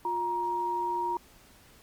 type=tone pair together; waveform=sine; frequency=353.5 / 943 Hz; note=F4 / A#5; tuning=+21 / +20 cents; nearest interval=octave + perfect fourth; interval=1699 cents; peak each=-36 / -28 dBFS; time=0.05-1.17 s; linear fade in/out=2 ms; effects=pink hiss -57 dBFS RMS until 1.82 s + Opus 32 kbps

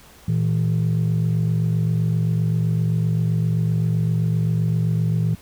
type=tone pair together; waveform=sine; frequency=115.19 / 162.9 Hz; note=A#2 / E3; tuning=-20 / -20 cents; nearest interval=tritone; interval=600 cents; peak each=-18 dBFS; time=0.28-5.35 s; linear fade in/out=5 ms; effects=tanh soft clip ceiling -14 dBFS + pink hiss -48 dBFS RMS until 5.41 s

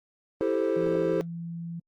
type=chord; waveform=triangle; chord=A minor seventh; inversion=second; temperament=equal; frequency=329.6 / 392 / 440 / 523.3 Hz; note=E4 / G4 / A4 / C5; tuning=0 / 0 / 0 / 0 cents; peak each=-27 dBFS; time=0.41-1.21 s; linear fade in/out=0 ms
type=tone; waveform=sine; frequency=168.6 Hz; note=E3; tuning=39 cents sharp; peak=-33 dBFS; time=0.76-1.8 s; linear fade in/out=10 ms
effects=Opus 24 kbps

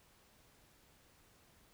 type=silence; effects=pink hiss -67 dBFS RMS until 1.73 s

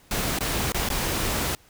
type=noise with dropouts; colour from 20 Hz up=pink; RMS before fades=-26 dBFS; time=0.11-1.55 s; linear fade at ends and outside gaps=1 ms; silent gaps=0.388-0.407 / 0.721-0.745 / 0.889-0.901 s; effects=pink hiss -56 dBFS RMS until 1.69 s

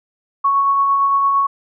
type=tone with tremolo; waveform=sine; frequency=1108.7 Hz; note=C#6; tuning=in tune; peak=-11 dBFS; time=0.44-1.47 s; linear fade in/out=10 ms; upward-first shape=sine; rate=8.8 Hz; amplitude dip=25%; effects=none

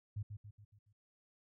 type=tone with echo; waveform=sine; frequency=103.83 Hz; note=G#2; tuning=in tune; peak=-37 dBFS; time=0.16-0.23 s; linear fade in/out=10 ms; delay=140 ms; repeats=5; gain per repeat=-6 dB; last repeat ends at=0.93 s; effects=none

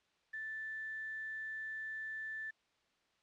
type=tone with quantisation; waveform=sine; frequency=1760 Hz; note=A6; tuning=in tune; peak=-40 dBFS; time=0.33-2.51 s; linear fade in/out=10 ms; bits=10; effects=white hiss -75 dBFS RMS until 3.22 s + low-pass 4000 Hz 12 dB/octave

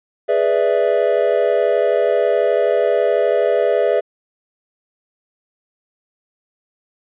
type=chord; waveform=triangle; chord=E dominant seventh; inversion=first; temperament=equal; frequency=415.3 / 493.9 / 587.3 / 659.3 Hz; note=G#4 / B4 / D5 / E5; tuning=0 / 0 / 0 / 0 cents; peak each=-17 dBFS; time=0.28-4.01 s; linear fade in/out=20 ms; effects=resampled to 8000 Hz

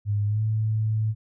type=tone with pitch glide; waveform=sine; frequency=103.1 to 109.1 Hz; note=G#2 to A2; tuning=-12 to -14 cents; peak=-21 dBFS; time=0.05-1.15 s; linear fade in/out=50 ms; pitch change=+98 cents; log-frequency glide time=0.26-0.42 s; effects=none

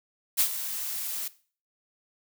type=noise with ADSR envelope; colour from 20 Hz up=blue; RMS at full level=-21 dBFS; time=0.37-1.28 s; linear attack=28 ms; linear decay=82 ms; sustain=-12 dB; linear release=4 ms; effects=noise-tail reverb RT60 0.4 s tail -17 dB re dry

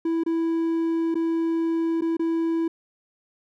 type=tone with dropouts; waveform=triangle; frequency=329.6 Hz; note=E4; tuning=in tune; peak=-19 dBFS; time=0.05-2.68 s; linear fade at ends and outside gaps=5 ms; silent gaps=0.236-0.262 / 1.144-1.153 / 2.01-2.019 / 2.169-2.194 s; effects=none

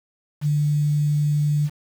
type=tone with quantisation; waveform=sine; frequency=148 Hz; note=D3; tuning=14 cents sharp; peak=-17 dBFS; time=0.41-1.7 s; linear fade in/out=50 ms; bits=7; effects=none

